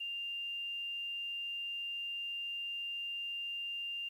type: tone with quantisation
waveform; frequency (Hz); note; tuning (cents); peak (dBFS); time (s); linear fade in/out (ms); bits
sine; 2794; F7; 0; -37; 0-4.09; 10; 11
effects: none